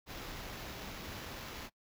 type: noise with sample-and-hold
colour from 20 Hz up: pink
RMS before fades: -45 dBFS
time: 0.06-1.7 s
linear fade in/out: 50 ms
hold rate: 8820 Hz
effects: noise-tail reverb RT60 0.1 s tail -22 dB re dry